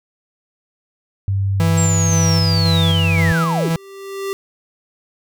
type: tone with pitch glide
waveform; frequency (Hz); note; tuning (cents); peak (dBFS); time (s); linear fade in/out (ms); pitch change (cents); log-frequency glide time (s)
sine; 98 to 94.33; G2 to F#2; 0 to +34; -15; 1.28-3.32; 0; -66; 2.6-2.73
type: tone with tremolo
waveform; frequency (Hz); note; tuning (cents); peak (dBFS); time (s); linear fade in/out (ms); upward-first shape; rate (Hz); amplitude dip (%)
45% pulse; 164.81; E3; 0; -15; 1.6-3.76; 0; square; 1.9; 25
type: linear sweep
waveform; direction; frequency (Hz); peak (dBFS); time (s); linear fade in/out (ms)
sine; down; 7640 to 266.9; -19; 1.77-3.69; 10
type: tone with exponential growth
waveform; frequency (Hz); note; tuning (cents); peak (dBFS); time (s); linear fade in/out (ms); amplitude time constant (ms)
square; 392; G4; 0; -20; 3.27-4.33; 0; 230
effects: none